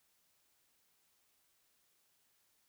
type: silence
effects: white hiss -75 dBFS RMS until 2.68 s